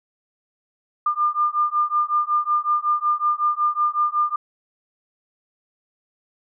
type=beating tone pair; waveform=sine; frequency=1200 / 1205.4 Hz; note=D6 / D6; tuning=+37 / +45 cents; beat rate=5.4 Hz; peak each=-21 dBFS; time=1.06-4.36 s; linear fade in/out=5 ms; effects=none